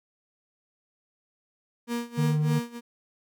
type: tone with tremolo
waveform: 35% pulse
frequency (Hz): 236.9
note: A#3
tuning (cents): +28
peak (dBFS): -25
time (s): 1.87-2.81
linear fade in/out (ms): 50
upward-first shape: sine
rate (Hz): 3.3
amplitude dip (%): 90
type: tone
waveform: triangle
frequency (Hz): 151.7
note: D#3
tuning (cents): -44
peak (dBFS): -20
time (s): 2.17-2.6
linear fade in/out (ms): 20
effects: none